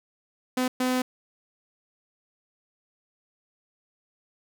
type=tone bursts at uneven times; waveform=sawtooth; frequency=254 Hz; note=B3; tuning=49 cents sharp; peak=-19 dBFS; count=2; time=0.57-0.68 / 0.8-1.02 s; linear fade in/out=5 ms; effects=none